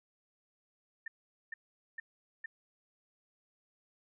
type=tone bursts; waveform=sine; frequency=1797 Hz; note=A6; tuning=36 cents sharp; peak=-38 dBFS; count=4; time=1.06-2.46 s; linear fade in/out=5 ms; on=20 ms; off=440 ms; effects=none